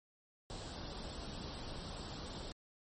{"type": "noise with comb filter", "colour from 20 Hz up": "pink", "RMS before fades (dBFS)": -45, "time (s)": [0.5, 2.52], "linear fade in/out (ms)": 0, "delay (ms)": 0.23, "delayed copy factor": 0.6, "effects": ["MP3 32 kbps"]}